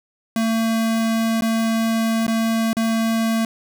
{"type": "tone with dropouts", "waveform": "square", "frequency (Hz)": 225.4, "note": "A3", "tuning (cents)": 42, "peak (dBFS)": -18, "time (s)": [0.36, 3.45], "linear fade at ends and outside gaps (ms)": 2, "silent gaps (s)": [[1.41, 1.421], [2.267, 2.279], [2.731, 2.768]], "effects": []}